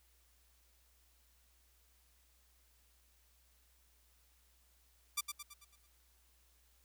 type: tone with echo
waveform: 5% pulse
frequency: 1174.7 Hz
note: D6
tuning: in tune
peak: -21 dBFS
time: 5.17-5.21 s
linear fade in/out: 10 ms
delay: 110 ms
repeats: 6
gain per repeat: -6 dB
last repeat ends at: 5.87 s
effects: added 60 Hz sine -70 dBFS peak until 6.84 s + white hiss -72 dBFS RMS until 6.84 s